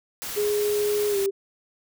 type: noise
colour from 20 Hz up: white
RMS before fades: -33 dBFS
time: 0.22-1.26 s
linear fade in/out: 0 ms
type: tone with pitch glide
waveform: sine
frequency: 416.1 to 393.7 Hz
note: G#4 to G4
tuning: +3 to +8 cents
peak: -21 dBFS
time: 0.36-1.31 s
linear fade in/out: 20 ms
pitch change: -95 cents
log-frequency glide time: 1.1-1.18 s
effects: none